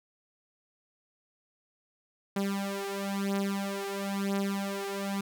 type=beating tone pair; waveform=sawtooth; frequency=197.3 / 198.3 Hz; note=G3 / G3; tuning=+11 / +20 cents; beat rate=1 Hz; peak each=-29 dBFS; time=2.36-5.21 s; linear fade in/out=5 ms; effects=none